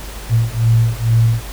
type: beating tone pair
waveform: sine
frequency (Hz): 113.6 / 115.8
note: A#2 / A#2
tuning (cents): -44 / -11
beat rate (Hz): 2.2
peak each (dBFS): -14 / -14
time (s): 0.29-1.43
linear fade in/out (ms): 50
effects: added 50 Hz sine -29 dBFS peak until 1.52 s + pink hiss -33 dBFS RMS until 1.52 s